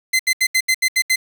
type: tone bursts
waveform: sawtooth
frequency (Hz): 2060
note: C7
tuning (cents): -28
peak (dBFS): -10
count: 8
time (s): 0.13-1.16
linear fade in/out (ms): 10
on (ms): 64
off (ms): 74
effects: 7-bit